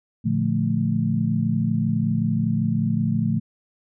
sine chord, Bb major seventh, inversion none, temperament equal with one note detuned, 115 / 146.83 / 174.61 / 220 Hz, Bb2 / D3 / F3 / A3, -23 / 0 / 0 / 0 cents, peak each -25 / -26 / -25 / -23 dBFS, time 0.24-3.4 s, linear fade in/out 20 ms, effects none

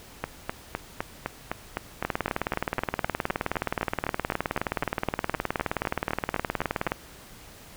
two click trains, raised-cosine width 0.5 ms, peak -10 / -12 dBFS, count 94 / 27, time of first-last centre 2.05-6.919 / 0.24-6.873 s, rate 19.1 / 3.92 Hz, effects pink hiss -48 dBFS RMS until 7.76 s

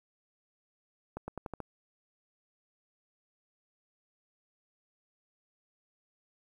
accelerating click train, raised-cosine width 1 ms, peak -24 dBFS, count 6, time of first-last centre 1.17-1.603 s, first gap 110 ms, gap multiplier 0.88, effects 10-bit

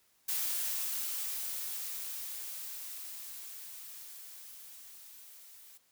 blue noise with level ramp, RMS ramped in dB -33 to -55 dBFS, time 0.28-5.78 s, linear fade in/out 10 ms, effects white hiss -70 dBFS RMS until 5.91 s

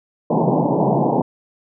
pink band-pass noise, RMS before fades -17 dBFS, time 0.3-1.22 s, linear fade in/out 5 ms, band 130 to 970 Hz, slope 96 dB/octave, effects none

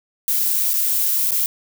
violet noise with dropouts, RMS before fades -19 dBFS, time 0.28-1.46 s, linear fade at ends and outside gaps 0 ms, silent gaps 0.734-0.739 / 1.308-1.318 s, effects none

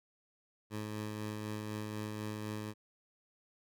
15% pulse tone with tremolo, 106.7 Hz, G#2, 47 cents sharp, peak -31 dBFS, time 0.7-2.74 s, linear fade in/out 50 ms, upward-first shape sine, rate 4 Hz, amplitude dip 25%, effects none

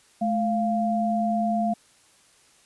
sine tone pair together, 215.3 / 695 Hz, A3 / F5, -37 / -9 cents, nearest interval octave + minor sixth, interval 2028 cents, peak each -24 dBFS, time 0.21-1.74 s, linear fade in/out 10 ms, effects white hiss -58 dBFS RMS until 2.65 s + resampled to 24000 Hz

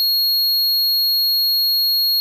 square tone, 4300 Hz, C8, 47 cents sharp, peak -15 dBFS, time 0-2.2 s, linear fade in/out 0 ms, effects none

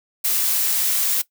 blue noise, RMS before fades -20 dBFS, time 0.24-1.22 s, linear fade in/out 10 ms, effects noise-tail reverb RT60 0.1 s tail -18 dB re dry

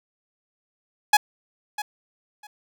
sawtooth tone with echo, 839 Hz, G#5, 17 cents sharp, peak -8 dBFS, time 1.13-1.17 s, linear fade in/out 5 ms, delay 650 ms, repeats 2, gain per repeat -15 dB, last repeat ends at 2.47 s, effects none

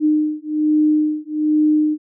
sine beating tone pair, 304.3 / 305.5 Hz, D#4 / D#4, -38 / -32 cents, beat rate 1.2 Hz, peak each -17 dBFS, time 0-1.98 s, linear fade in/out 50 ms, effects none

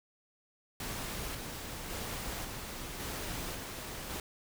pink noise with tremolo, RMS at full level -39 dBFS, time 0.8-4.2 s, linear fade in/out 2 ms, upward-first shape square, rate 0.91 Hz, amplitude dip 30%, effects none

